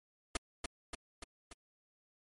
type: noise with echo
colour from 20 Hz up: pink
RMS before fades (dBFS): -33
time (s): 0.35-0.37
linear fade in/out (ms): 5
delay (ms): 290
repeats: 4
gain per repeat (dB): -4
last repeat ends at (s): 1.53
effects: MP3 48 kbps